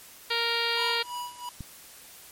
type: harmonic tone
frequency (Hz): 466.2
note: A#4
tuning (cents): 0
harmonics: 1 / 2 / 3 / 4 / 5 / 6 / 7 / 8 / 9 / 10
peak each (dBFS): -34 / -34 / -34 / -34 / -34 / -34 / -34 / -34 / -34 / -34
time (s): 0.3-1.03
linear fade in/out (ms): 10
type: tone with tremolo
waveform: square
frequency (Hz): 976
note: B5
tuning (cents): -21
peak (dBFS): -32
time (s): 0.77-1.49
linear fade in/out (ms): 2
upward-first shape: sine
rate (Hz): 3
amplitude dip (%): 85
type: click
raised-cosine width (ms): 5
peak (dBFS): -25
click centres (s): 1.607
effects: white hiss -49 dBFS RMS until 2.31 s + MP3 64 kbps